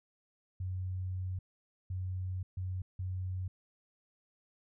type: tone bursts at uneven times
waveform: sine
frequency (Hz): 92.5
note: F#2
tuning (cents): 0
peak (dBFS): -34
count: 4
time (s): 0.6-1.39 / 1.9-2.43 / 2.57-2.82 / 2.99-3.48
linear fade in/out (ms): 5
effects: none